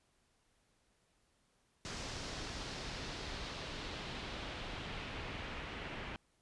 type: noise with low-pass filter sweep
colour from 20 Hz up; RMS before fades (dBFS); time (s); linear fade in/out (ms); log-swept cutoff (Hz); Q
pink; -44; 1.85-6.16; 0; 5900 to 2500; 1.5
effects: pink hiss -75 dBFS RMS until 6.41 s + resampled to 24000 Hz